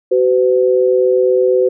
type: tone pair together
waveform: sine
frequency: 377.7 / 506 Hz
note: F#4 / B4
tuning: +36 / +42 cents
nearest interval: perfect fourth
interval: 506 cents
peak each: -12 dBFS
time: 0.11-1.69 s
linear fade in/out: 10 ms
effects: none